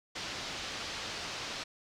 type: low-pass noise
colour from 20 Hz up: white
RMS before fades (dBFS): -40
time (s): 0.15-1.64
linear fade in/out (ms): 10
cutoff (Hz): 5300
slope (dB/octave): 24
effects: none